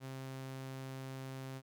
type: tone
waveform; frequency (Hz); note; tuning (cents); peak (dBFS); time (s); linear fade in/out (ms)
sawtooth; 132.7; C3; +25; -39; 0-1.62; 50
effects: none